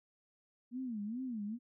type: tone with vibrato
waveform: sine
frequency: 231 Hz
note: A#3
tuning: 16 cents flat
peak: -37 dBFS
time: 0.71-1.59 s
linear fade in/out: 50 ms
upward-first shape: sine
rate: 2.4 Hz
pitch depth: 220 cents each way
effects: none